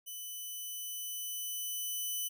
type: tone with level ramp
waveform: 5% pulse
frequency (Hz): 3000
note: F#7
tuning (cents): +23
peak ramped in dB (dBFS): -33 to -25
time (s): 0.06-2.29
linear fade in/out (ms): 20
effects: none